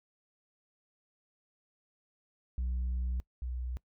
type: tone pair in turn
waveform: sine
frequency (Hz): 62 / 62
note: B1 / B1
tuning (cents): +7 / +7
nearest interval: unison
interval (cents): 0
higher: neither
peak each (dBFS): -28 / -33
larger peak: first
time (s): 2.58-3.2 / 3.42-3.77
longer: first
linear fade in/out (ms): 0
effects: noise-tail reverb RT60 0.1 s tail -23 dB re dry + tanh soft clip ceiling -29 dBFS